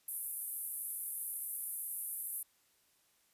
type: band-pass noise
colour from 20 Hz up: white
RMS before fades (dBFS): -41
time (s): 0.08-2.43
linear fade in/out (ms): 5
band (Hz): 10000 to 13000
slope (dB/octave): 48
effects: white hiss -72 dBFS RMS until 3.33 s + resampled to 32000 Hz